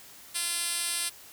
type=tone with band-pass filter; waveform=5% pulse; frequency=343.9 Hz; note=F4; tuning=27 cents flat; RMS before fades=-31 dBFS; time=0.34-1.1 s; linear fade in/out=20 ms; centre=8400 Hz; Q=1.8; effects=white hiss -50 dBFS RMS until 1.32 s